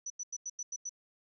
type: tone bursts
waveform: sine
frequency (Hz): 5950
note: F#8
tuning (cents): +9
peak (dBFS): -36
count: 7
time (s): 0.06-0.894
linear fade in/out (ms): 5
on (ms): 42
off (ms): 90
effects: none